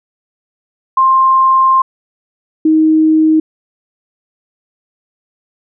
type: tone pair in turn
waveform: sine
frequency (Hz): 1055 / 314.5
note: C6 / D#4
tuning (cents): +14 / +19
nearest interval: octave + major sixth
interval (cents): 2095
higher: first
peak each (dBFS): -6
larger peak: neither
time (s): 0.97-1.82 / 2.65-3.4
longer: first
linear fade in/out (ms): 5
effects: none